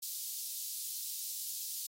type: high-pass noise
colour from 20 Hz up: white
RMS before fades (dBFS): -40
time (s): 0.02-1.87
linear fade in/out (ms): 10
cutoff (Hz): 4000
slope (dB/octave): 24
effects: AAC 48 kbps